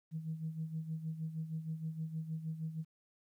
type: tone with tremolo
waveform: sine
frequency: 159.6 Hz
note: D#3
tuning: 44 cents sharp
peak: -34 dBFS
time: 0.11-2.85 s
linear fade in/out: 50 ms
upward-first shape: sine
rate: 6.4 Hz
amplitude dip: 70%
effects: tanh soft clip ceiling -30 dBFS + 12-bit